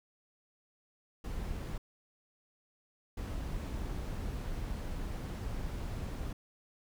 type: noise bursts at uneven times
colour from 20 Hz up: brown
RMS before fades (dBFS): -38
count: 2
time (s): 1.24-1.78 / 3.17-6.33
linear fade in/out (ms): 5
effects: none